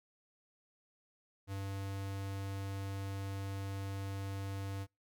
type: tone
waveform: square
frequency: 98 Hz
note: G2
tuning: in tune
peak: -39 dBFS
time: 1.47-4.87 s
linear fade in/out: 50 ms
effects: noise-tail reverb RT60 0.2 s tail -25 dB re dry